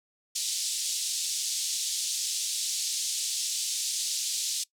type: band-pass noise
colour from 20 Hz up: white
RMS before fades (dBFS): -31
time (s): 0.35-4.64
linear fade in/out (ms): 10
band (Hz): 3500 to 8600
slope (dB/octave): 24
effects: noise-tail reverb RT60 0.1 s tail -21 dB re dry